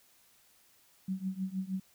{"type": "tone with tremolo", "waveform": "sine", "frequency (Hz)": 189.3, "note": "F#3", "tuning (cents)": 40, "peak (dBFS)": -29, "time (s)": [1.08, 1.8], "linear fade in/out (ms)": 5, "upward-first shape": "triangle", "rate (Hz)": 6.4, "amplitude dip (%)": 95, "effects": ["white hiss -65 dBFS RMS until 1.94 s"]}